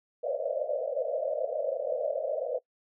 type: band-pass noise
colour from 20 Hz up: pink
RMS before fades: -31 dBFS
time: 0.23-2.59 s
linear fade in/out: 10 ms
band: 500 to 650 Hz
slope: 96 dB/octave
effects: noise-tail reverb RT60 0.1 s tail -21 dB re dry